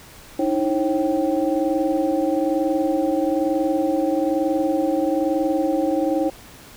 sine tone cluster, 302.9 / 324 / 540 / 777 Hz, D#4 / E4 / C#5 / G5, -46 / -30 / -45 / -16 cents, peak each -23 / -22 / -23 / -28 dBFS, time 0.39-6.3 s, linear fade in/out 5 ms, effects pink hiss -44 dBFS RMS until 6.76 s

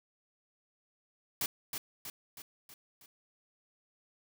white noise with echo, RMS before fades -33 dBFS, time 1.41-1.46 s, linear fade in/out 2 ms, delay 320 ms, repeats 5, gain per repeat -5 dB, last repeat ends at 3.06 s, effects none

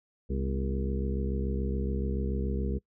harmonic tone with a mistuned harmonic, 67 Hz, C2, 42 cents sharp, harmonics 1 / 2 / 3 / 4 / 5 / 6 / 7, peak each -30 / -37 / -35 / -42 / -42 / -39 / -41 dBFS, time 0.29-2.79 s, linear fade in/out 20 ms, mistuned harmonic 4, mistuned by -84 cents, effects noise-tail reverb RT60 0.1 s tail -23 dB re dry

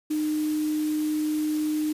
sine tone in noise, 305.5 Hz, D#4, 32 cents flat, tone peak -23 dBFS, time 0.1-1.93 s, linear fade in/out 10 ms, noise white, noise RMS -41 dBFS, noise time 0.1-1.93 s, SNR +15 dB, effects resampled to 32000 Hz

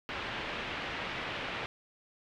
white low-pass noise, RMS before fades -38 dBFS, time 0.09-1.66 s, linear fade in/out 0 ms, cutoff 3000 Hz, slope 24 dB/octave, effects none

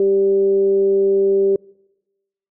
sine tone with frequency modulation, 392 Hz, G4, in tune, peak -12 dBFS, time 0-1.56 s, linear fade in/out 2 ms, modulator 194 Hz, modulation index 0.27, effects noise-tail reverb RT60 1.0 s tail -26 dB re dry

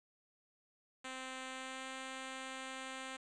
5% pulse tone with pitch glide, 260.4 to 263 Hz, C4 to C4, -8 to +9 cents, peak -32 dBFS, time 1.04-3.17 s, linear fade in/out 10 ms, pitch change +17 cents, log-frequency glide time 1.47-1.9 s, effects resampled to 22050 Hz + 11-bit

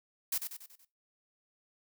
blue noise with echo, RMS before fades -32 dBFS, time 0.32-0.38 s, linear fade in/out 5 ms, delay 94 ms, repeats 5, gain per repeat -6 dB, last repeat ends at 0.85 s, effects noise-tail reverb RT60 0.2 s tail -17 dB re dry

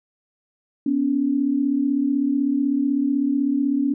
sine tone pair together, 247.5 / 283.5 Hz, B3 / C#4, +4 / +39 cents, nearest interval major second, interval 235 cents, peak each -23 / -19 dBFS, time 0.86-3.94 s, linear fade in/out 5 ms, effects none

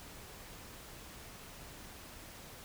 silence, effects pink hiss -51 dBFS RMS until 2.64 s

